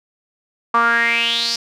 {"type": "tone with band-pass filter sweep", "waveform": "sawtooth", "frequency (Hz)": 233.1, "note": "A#3", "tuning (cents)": 0, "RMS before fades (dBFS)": -17, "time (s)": [0.74, 1.56], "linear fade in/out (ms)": 5, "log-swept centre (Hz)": [1100, 5200], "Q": 6.8, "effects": []}